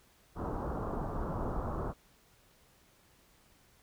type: low-pass noise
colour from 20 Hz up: pink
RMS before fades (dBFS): -36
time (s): 0.35-1.94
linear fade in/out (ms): 50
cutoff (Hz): 1300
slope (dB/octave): 48
effects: pink hiss -65 dBFS RMS until 3.82 s